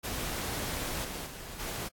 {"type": "noise with level steps", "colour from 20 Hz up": "pink", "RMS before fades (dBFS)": [-35, -39, -44, -37], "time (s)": [0.03, 1.89], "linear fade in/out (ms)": 20, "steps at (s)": [1.04, 1.26, 1.59], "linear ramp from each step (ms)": 10, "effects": ["AAC 64 kbps"]}